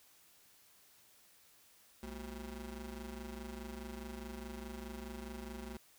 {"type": "ring-modulated tone", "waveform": "25% pulse", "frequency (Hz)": 146.4, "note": "D3", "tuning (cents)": -5, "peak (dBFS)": -37, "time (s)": [2.03, 5.77], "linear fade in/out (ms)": 0, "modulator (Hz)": 85.6, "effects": ["white hiss -65 dBFS RMS until 5.98 s"]}